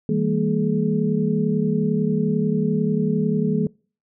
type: tone cluster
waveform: sine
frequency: 161.4 / 199.2 / 230.4 / 424.3 Hz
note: E3 / G3 / A#3 / G#4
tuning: -36 / +28 / -20 / +37 cents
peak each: -23 / -23 / -23 / -25 dBFS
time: 0.09-3.67 s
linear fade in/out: 2 ms
effects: noise-tail reverb RT60 0.4 s tail -25 dB re dry